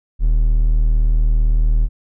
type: tone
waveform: triangle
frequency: 38.89 Hz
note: D#1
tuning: in tune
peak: -9 dBFS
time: 0.19-1.89 s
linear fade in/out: 50 ms
effects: none